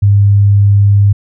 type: tone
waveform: sine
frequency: 101 Hz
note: G#2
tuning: 48 cents flat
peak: -4 dBFS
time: 0.02-1.13 s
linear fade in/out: 10 ms
effects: none